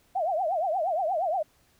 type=tone with vibrato; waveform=sine; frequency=694 Hz; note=F5; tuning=11 cents flat; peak=-24 dBFS; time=0.15-1.43 s; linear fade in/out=10 ms; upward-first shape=triangle; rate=8.5 Hz; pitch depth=260 cents each way; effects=pink hiss -64 dBFS RMS until 1.79 s